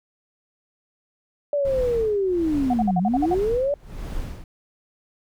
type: linear two-way sweep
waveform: sine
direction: down then up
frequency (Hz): 587.3 to 169.4 to 587.3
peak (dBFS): -19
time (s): 1.53-3.74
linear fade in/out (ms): 2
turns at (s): 2.99
type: noise with tremolo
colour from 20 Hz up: brown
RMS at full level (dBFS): -30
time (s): 1.65-4.44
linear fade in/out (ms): 2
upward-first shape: sine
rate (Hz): 1.3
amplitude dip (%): 90
type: tone bursts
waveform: sine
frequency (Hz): 734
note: F#5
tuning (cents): -14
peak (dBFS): -20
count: 8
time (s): 2.7-3.345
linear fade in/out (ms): 5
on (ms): 36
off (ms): 51
effects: none